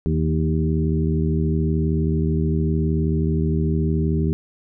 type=harmonic tone with a mistuned harmonic; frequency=79.1 Hz; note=D#2; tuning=29 cents sharp; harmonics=1 / 2 / 3 / 4 / 5; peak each=-22 / -21 / -26 / -28 / -28 dBFS; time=0.06-4.33 s; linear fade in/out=0 ms; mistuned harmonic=3; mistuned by=-44 cents; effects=none